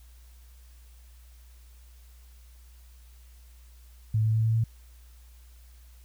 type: tone with pitch steps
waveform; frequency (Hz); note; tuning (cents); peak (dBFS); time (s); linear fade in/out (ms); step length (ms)
sine; 109.1 / 110.11 / 111.14 / 112.17 / 113.21; A2 / A2 / A2 / A2 / A2; -14 / +2 / +18 / +34 / +50; -21; 4.14-4.64; 5; 100
effects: added 60 Hz sine -49 dBFS peak until 6.04 s + white hiss -62 dBFS RMS until 6.04 s